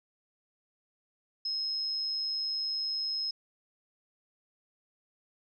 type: tone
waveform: sine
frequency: 5150 Hz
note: E8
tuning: 41 cents flat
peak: -30 dBFS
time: 1.45-3.31 s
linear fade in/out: 5 ms
effects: none